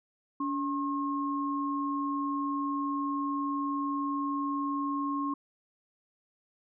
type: tone pair together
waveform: sine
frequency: 284.8 / 1075.3 Hz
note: C#4 / C6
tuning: +47 / +47 cents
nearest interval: octave + major seventh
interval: 2300 cents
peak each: -31 / -32 dBFS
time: 0.4-5.34 s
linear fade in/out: 5 ms
effects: none